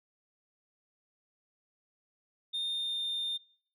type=tone with pitch glide; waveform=sine; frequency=3645 to 3622 Hz; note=A#7 to A7; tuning=-40 to +49 cents; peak=-29 dBFS; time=2.53-3.38 s; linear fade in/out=20 ms; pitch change=-11 cents; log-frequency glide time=2.65-3.04 s; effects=noise-tail reverb RT60 0.5 s tail -22 dB re dry + tanh soft clip ceiling -30 dBFS